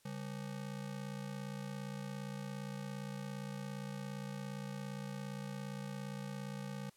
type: ring-modulated tone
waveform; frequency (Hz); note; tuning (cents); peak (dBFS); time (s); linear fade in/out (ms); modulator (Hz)
square; 169.9; F3; -47; -39; 0.05-6.9; 5; 28.7
effects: white hiss -69 dBFS RMS until 6.96 s + low-pass 12000 Hz 12 dB/octave

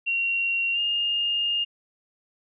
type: tone with pitch glide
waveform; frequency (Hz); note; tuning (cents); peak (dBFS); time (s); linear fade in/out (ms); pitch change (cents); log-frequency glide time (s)
sine; 2749 to 2828; F7 to F7; -28 to +21; -22; 0.06-1.65; 20; +49; 0.73-0.79
effects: none

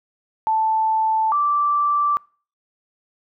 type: tone pair in turn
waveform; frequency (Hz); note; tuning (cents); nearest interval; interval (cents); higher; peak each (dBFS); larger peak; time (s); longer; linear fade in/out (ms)
sine; 880 / 1168.9; A5 / D6; 0 / -9; perfect fourth; 491; second; -16 / -16; neither; 0.47-1.32 / 1.32-2.17; neither; 0
effects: noise-tail reverb RT60 0.4 s tail -24 dB re dry

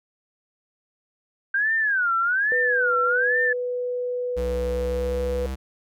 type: tone with vibrato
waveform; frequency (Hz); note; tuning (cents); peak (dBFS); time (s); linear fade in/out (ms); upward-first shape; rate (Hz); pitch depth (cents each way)
sine; 1557; G6; -12; -19; 1.54-3.53; 5; sine; 1.2; 250
type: tone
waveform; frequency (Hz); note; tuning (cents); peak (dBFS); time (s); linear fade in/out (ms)
sine; 493.9; B4; 0; -24; 2.52-5.46; 0
type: tone with pitch glide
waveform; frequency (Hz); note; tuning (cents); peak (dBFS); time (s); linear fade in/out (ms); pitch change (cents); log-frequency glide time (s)
square; 63.1 to 65.93; B1 to C2; +38 to +14; -28; 4.36-5.56; 20; +76; 4.69-5.22
effects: none

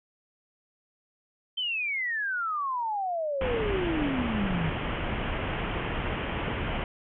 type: exponential sweep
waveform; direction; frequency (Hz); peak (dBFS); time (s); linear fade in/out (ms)
sine; down; 3136 to 153.8; -27; 1.57-4.7; 10
type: low-pass noise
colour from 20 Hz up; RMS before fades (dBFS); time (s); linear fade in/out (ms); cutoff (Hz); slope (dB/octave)
pink; -31; 3.41-6.84; 2; 3200; 96
effects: none

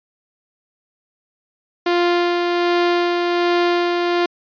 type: tone with tremolo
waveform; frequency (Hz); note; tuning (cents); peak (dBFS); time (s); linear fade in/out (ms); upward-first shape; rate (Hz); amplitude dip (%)
sawtooth; 349.2; F4; 0; -10; 1.86-4.26; 5; sine; 1.3; 30
effects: resampled to 11025 Hz

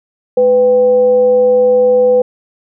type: tone with frequency modulation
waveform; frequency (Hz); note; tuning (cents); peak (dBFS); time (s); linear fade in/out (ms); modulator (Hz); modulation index
sine; 500; B4; +21; -6; 0.37-2.22; 5; 286; 0.25
effects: none

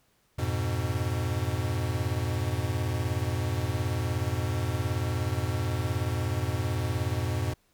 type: chord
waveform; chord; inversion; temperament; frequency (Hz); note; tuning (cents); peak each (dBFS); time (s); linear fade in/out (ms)
square; F diminished; none; equal with one note detuned; 87.31 / 104.49 / 123.47; F2 / Ab2 / Cb3; 0 / +11 / 0; -32; 0.38-7.54; 10
effects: pink hiss -68 dBFS RMS until 7.73 s

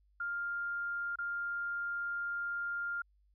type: tone with dropouts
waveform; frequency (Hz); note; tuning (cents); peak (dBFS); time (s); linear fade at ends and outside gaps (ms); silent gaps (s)
sine; 1401; F6; +5; -34; 0.2-3.02; 5; 1.158-1.186
effects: added 50 Hz sine -66 dBFS peak until 3.34 s

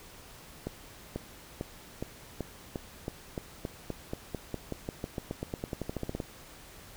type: accelerating click train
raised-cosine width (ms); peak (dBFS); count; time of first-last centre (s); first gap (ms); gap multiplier
2; -20; 29; 0.67-6.202; 490; 0.92
effects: pink hiss -51 dBFS RMS until 6.96 s

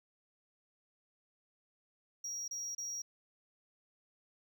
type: tone bursts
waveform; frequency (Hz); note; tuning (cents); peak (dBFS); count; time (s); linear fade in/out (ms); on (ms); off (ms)
triangle; 5680; F8; +28; -37; 3; 2.24-3.02; 5; 240; 30
effects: none

